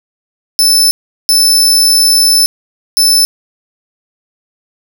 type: tone bursts at uneven times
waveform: sawtooth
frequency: 5274 Hz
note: E8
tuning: in tune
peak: -3 dBFS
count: 3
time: 0.59-0.91 / 1.29-2.46 / 2.97-3.25 s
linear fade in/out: 0 ms
effects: none